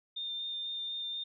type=tone with vibrato; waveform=sine; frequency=3619 Hz; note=A7; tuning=48 cents sharp; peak=-35 dBFS; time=0.16-1.24 s; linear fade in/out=10 ms; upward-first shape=sine; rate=4.1 Hz; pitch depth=10 cents each way; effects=none